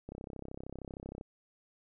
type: click train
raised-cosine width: 2 ms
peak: -29 dBFS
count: 38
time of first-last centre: 0.09-1.211 s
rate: 33 Hz
effects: none